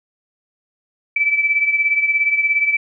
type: beating tone pair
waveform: sine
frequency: 2311 / 2328 Hz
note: D7 / D7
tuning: -28 / -16 cents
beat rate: 17 Hz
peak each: -15 / -21 dBFS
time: 1.16-2.77 s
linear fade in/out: 5 ms
effects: none